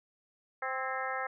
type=harmonic tone with a mistuned harmonic; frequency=261.6 Hz; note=C4; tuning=in tune; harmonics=2 / 3 / 4 / 5 / 6 / 7 / 8; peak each=-40 / -38 / -42 / -38 / -41 / -41 / -44 dBFS; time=0.62-1.27 s; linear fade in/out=5 ms; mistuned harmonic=6; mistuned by=+64 cents; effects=none